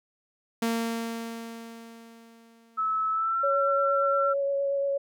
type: tone with exponential decay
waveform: sawtooth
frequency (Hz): 229.4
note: A#3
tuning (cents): -28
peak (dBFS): -20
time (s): 0.62-3.15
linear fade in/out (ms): 5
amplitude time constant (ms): 550
type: tone with pitch glide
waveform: sine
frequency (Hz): 1300 to 1352.9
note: E6 to E6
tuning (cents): -24 to +45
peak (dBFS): -24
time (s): 2.77-4.34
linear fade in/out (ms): 20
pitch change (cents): +69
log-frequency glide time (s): 3.11-3.4
type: tone with vibrato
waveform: sine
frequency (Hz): 557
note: C#5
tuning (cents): +8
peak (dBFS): -24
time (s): 3.43-4.98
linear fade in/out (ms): 10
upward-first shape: sine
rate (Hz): 8.6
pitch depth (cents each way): 11
effects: none